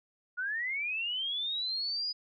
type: linear sweep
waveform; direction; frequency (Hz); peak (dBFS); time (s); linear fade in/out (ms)
sine; up; 1421 to 4978; -31; 0.37-2.13; 20
effects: none

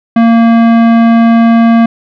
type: tone with tanh clipping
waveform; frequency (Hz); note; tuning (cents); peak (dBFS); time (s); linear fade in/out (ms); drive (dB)
sine; 230.1; A#3; -22; -5; 0.16-1.86; 5; 17
effects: none

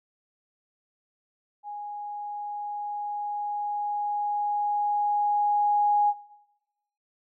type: tone with level ramp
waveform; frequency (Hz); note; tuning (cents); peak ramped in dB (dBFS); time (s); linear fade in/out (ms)
sine; 827; G#5; -8; -34 to -18; 1.63-6.14; 50
effects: noise-tail reverb RT60 1.0 s tail -18 dB re dry

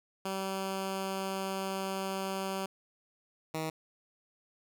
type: tone pair in turn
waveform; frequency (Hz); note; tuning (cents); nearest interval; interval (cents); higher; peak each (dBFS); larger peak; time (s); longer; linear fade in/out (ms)
10% pulse; 192.4 / 158.7; G3 / D#3; -32 / +35; minor third; 333; first; -25; neither; 0.25-2.66 / 3.54-3.7; first; 5
effects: none

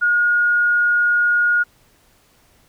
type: tone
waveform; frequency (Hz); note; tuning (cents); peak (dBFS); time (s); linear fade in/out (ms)
sine; 1436; F6; +48; -13; 0.01-1.64; 20
effects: pink hiss -56 dBFS RMS until 2.68 s

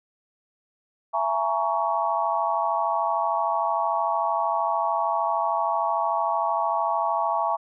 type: chord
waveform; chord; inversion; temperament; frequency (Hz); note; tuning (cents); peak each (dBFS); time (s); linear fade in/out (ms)
sine; A# half-diminished seventh; second; just; 671.3 / 839.1 / 932.3 / 1118.8; E5 / G#5 / A#5 / C#6; +31 / +18 / 0 / +16; -27; 1.13-7.57; 20
effects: none

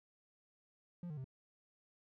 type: tone with pitch steps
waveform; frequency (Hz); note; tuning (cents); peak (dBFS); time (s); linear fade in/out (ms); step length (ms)
triangle; 174.8 / 151.3 / 130.95; F3 / D#3 / C3; +2 / -48 / +2; -40; 1.03-1.243; 2; 71
effects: none

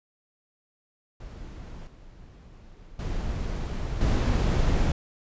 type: noise with level steps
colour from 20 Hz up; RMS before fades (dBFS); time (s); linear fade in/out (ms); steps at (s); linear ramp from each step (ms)
brown; -40 / -48 / -30 / -22; 1.2-4.92; 5; 1.87 / 2.99 / 4.01; 2
effects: resampled to 16000 Hz

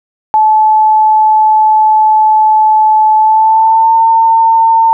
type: tone with pitch glide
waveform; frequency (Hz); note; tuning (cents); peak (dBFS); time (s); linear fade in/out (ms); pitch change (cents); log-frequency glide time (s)
sine; 865 to 903.3; A5 to A5; -30 to +45; -4; 0.34-4.93; 0; +75; 3.16-3.97
effects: none

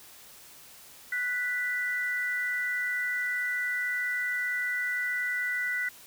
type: tone pair together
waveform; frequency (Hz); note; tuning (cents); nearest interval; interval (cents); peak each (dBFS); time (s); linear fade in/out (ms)
sine; 1480 / 1975.5; F#6 / B6; 0 / 0; perfect fourth; 500; -32 / -29; 1.12-5.89; 5
effects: white hiss -51 dBFS RMS until 6.06 s

